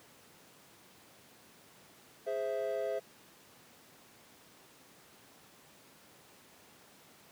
triangle chord, Ab augmented, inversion none, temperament equal, 415.3 / 523.3 / 659.3 Hz, Ab4 / C5 / E5, 0 / 0 / 0 cents, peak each -36 / -35 / -34 dBFS, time 2.26-3 s, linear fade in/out 20 ms, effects pink hiss -59 dBFS RMS until 7.31 s + high-pass 150 Hz 12 dB/octave

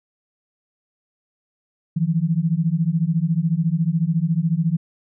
sine beating tone pair, 157.8 / 171.8 Hz, D#3 / F3, +25 / -28 cents, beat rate 14 Hz, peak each -20 dBFS, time 1.96-4.77 s, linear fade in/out 10 ms, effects none

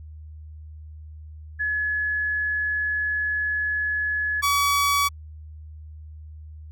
sine / sawtooth tone pair in turn, 1700 / 1137.4 Hz, G#6 / C#6, +40 / +44 cents, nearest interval perfect fifth, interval 696 cents, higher first, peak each -22 / -15 dBFS, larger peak second, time 1.59-4.42 / 4.42-5.09 s, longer first, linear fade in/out 20 ms, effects added 77 Hz sine -38 dBFS peak until 6.71 s

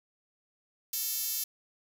5% pulse tone with high-pass filter, 445.3 Hz, A4, 21 cents sharp, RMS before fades -33 dBFS, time 0.93-1.44 s, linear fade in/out 5 ms, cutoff 8700 Hz, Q 1.2, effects none

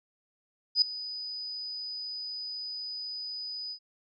sine tone with ADSR envelope, 4978 Hz, D#8, in tune, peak -17 dBFS, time 0.75-3.79 s, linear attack 68 ms, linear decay 4 ms, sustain -18 dB, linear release 75 ms, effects none

